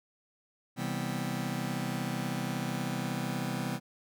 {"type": "chord", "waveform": "sawtooth", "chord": "C major seventh", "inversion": "none", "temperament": "just", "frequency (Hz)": [130.81, 163.52, 196.22, 245.3], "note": ["C3", "E3", "G3", "B3"], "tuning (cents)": [0, -14, 2, -12], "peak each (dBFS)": -33, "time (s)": [0.76, 3.8], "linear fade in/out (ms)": 50, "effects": []}